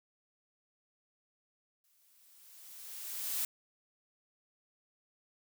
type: noise with exponential growth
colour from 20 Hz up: blue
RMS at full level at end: -33 dBFS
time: 1.84-3.45 s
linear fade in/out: 2 ms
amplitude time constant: 350 ms
effects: none